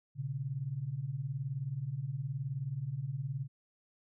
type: beating tone pair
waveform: sine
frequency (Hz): 121.4 / 140.4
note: B2 / C#3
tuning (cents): -29 / +22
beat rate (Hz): 19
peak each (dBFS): -39 / -36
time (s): 0.15-3.48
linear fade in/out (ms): 50
effects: none